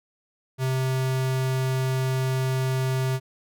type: tone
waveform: square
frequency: 130.81 Hz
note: C3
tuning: in tune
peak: -23 dBFS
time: 0.58-3.2 s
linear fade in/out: 50 ms
effects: none